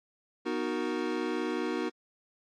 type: chord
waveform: square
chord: B major seventh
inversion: none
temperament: equal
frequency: 246.9 / 311.1 / 370 / 466.2 Hz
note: B3 / D#4 / F#4 / A#4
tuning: 0 / 0 / 0 / 0 cents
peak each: -37 / -35 / -35 / -38 dBFS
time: 0.45-1.9 s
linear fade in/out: 20 ms
effects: low-pass 4000 Hz 12 dB/octave + AAC 64 kbps